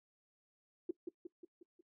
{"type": "tone with echo", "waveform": "sine", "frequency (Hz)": 349.2, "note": "F4", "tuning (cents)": 0, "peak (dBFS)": -33, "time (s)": [0.89, 0.91], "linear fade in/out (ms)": 5, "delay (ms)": 180, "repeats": 5, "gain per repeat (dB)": -5, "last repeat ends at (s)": 1.81, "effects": ["noise-tail reverb RT60 0.1 s tail -19 dB re dry"]}